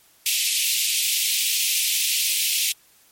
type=high-pass noise; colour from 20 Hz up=pink; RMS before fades=-22 dBFS; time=0.26-2.72 s; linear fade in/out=2 ms; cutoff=2400 Hz; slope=48 dB/octave; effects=white hiss -56 dBFS RMS until 3.11 s + MP3 64 kbps